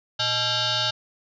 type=tone with frequency modulation; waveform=sine; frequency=118.1 Hz; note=A#2; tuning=23 cents sharp; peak=-21 dBFS; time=0.19-0.91 s; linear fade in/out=10 ms; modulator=741 Hz; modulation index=6.2; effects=none